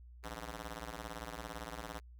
5% pulse ring-modulated tone, 113.1 Hz, A2, 48 cents sharp, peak -29 dBFS, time 0.23-2 s, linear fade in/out 10 ms, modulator 387 Hz, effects added 60 Hz sine -52 dBFS peak until 2.19 s

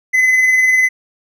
triangle tone with tremolo, 2028 Hz, B6, 45 cents sharp, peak -6 dBFS, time 0.13-0.89 s, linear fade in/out 20 ms, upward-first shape sine, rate 20 Hz, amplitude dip 35%, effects none

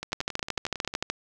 two click trains, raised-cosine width 0.2 ms, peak -17 / -10 dBFS, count 11 / 14, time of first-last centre 0.03-0.939 / 0.13-1.1 s, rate 11 / 13.4 Hz, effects none

